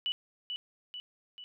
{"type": "tone with echo", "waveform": "sine", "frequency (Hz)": 2960, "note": "F#7", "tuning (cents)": 0, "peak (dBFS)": -29, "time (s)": [0.06, 0.12], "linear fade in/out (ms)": 0, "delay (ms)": 440, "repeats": 3, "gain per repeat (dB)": -5, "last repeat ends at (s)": 1.44, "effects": []}